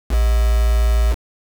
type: tone with quantisation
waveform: sine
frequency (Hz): 56.9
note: A#1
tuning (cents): -41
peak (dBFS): -12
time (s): 0.09-1.16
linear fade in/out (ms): 50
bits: 4
effects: none